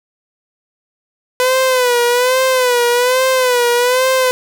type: tone with vibrato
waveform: sawtooth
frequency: 500 Hz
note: B4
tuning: 21 cents sharp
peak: -7 dBFS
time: 1.4-4.31 s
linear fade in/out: 0 ms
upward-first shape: sine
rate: 1.2 Hz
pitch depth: 76 cents each way
effects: none